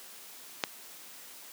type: click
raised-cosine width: 0.2 ms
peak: -9 dBFS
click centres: 0.638 s
effects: white hiss -49 dBFS RMS until 1.52 s + high-pass 200 Hz 12 dB/octave